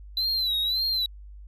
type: tone with vibrato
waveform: triangle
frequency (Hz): 3991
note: B7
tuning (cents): +17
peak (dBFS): -22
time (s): 0.17-1.06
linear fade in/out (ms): 2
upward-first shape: sine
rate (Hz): 1.8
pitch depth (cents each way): 100
effects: added 50 Hz sine -41 dBFS peak until 1.47 s